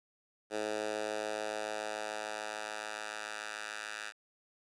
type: tone with high-pass filter sweep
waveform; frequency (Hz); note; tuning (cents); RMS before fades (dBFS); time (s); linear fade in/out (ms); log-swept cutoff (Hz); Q
10% pulse; 106.9; A2; -49; -39; 0.5-4.13; 50; 430 to 1500; 1.4
effects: resampled to 22050 Hz + 10-bit